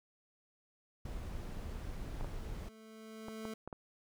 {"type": "noise", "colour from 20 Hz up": "brown", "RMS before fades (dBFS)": -42, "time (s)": [1.05, 2.69], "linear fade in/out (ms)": 5}
{"type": "tone with exponential growth", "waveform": "25% pulse", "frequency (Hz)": 220, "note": "A3", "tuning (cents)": 0, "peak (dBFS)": -37, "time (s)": [1.33, 3.54], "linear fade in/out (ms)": 5, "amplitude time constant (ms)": 480}
{"type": "clicks", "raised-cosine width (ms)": 1, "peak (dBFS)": -30, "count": 6, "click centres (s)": [2.21, 2.245, 3.284, 3.453, 3.676, 3.728]}
{"effects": []}